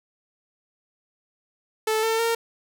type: tone with pitch steps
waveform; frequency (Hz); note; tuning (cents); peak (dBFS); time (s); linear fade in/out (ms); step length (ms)
sawtooth; 437.4 / 448.7 / 460.2; A4 / A4 / A#4; -10 / +34 / -22; -17; 1.87-2.35; 5; 160
effects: none